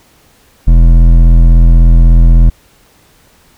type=tone with hard clipping; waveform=sine; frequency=41.81 Hz; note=E1; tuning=25 cents sharp; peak=-3 dBFS; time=0.67-2.5 s; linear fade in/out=10 ms; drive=10 dB; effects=pink hiss -47 dBFS RMS until 3.57 s